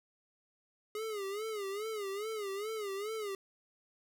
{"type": "tone with vibrato", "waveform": "square", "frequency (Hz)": 415.3, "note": "G#4", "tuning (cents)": 0, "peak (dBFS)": -37, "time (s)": [0.95, 3.35], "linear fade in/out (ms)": 2, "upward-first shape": "sine", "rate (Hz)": 2.4, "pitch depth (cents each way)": 120, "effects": []}